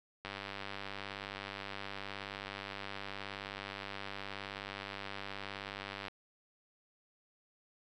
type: click train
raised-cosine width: 0.3 ms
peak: -25 dBFS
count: 579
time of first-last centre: 0.25-6.082 s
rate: 99.1 Hz
effects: none